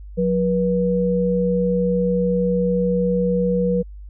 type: tone pair together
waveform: sine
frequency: 181.33 / 484.1 Hz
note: F#3 / B4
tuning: -35 / -35 cents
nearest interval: octave + perfect fourth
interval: 1700 cents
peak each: -19 dBFS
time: 0.17-3.83 s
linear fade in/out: 20 ms
effects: added 50 Hz sine -34 dBFS peak until 4.09 s